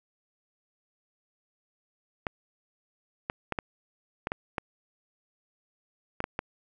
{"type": "clicks", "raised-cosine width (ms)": 0.5, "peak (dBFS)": -14, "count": 10, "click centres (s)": [2.268, 3.299, 3.523, 3.588, 4.271, 4.319, 4.582, 6.204, 6.241, 6.391], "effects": []}